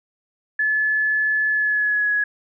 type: tone with pitch glide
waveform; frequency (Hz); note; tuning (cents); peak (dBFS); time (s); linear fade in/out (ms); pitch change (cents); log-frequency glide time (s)
sine; 1723 to 1677.8; A6 to G#6; -37 to +17; -17; 0.59-2.24; 5; -46; 1.48-2.12
effects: none